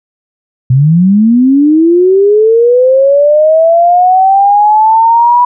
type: linear sweep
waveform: sine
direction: up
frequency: 122.5 to 982 Hz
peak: -3 dBFS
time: 0.7-5.45 s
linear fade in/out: 5 ms
effects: none